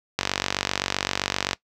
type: click train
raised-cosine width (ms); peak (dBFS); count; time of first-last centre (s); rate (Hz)
0.2; -4; 65; 0.19-1.532; 47.7
effects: noise-tail reverb RT60 0.1 s tail -21 dB re dry + high-pass 60 Hz 12 dB/octave